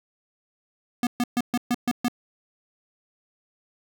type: tone bursts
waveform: square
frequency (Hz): 242.8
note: B3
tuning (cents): -29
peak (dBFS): -21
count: 7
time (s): 1.03-2.083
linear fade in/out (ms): 2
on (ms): 39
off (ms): 130
effects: none